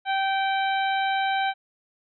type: harmonic tone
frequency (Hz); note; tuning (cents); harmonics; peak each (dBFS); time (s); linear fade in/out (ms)
777; G5; -16; 1 / 2 / 3 / 4 / 5; -23 / -29 / -33 / -35 / -37; 0.05-1.54; 50
effects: none